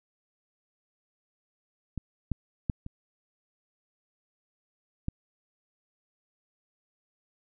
clicks, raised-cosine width 5 ms, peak -21 / -16 / -14 / -26 / -17 dBFS, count 5, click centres 1.977 / 2.317 / 2.698 / 2.864 / 5.084 s, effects none

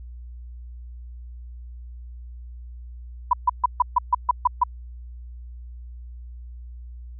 sine tone bursts, 987.8 Hz, B5, in tune, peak -13 dBFS, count 9, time 3.31-4.637 s, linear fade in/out 5 ms, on 23 ms, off 140 ms, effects added 60 Hz sine -36 dBFS peak until 7.19 s

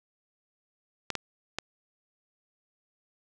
clicks, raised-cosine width 0.2 ms, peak -13 dBFS, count 3, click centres 1.103 / 1.153 / 1.586 s, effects none

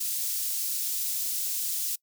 white high-pass noise, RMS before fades -30 dBFS, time 0-1.96 s, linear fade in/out 10 ms, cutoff 5200 Hz, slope 12 dB/octave, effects noise-tail reverb RT60 0.1 s tail -24 dB re dry

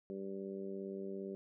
harmonic tone, 97.5 Hz, G2, 9 cents flat, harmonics 2 / 3 / 4 / 5 / 6, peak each -45 / -51 / -43 / -52 / -53 dBFS, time 0.1-1.35 s, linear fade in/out 0 ms, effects none

